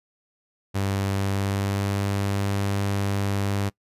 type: tone with pitch glide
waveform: sawtooth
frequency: 98.1 to 99.7 Hz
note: G2 to G2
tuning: +2 to +30 cents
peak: -19 dBFS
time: 0.74-3.7 s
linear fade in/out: 20 ms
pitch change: +28 cents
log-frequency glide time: 1.18-1.96 s
effects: noise-tail reverb RT60 0.1 s tail -22 dB re dry + resampled to 32000 Hz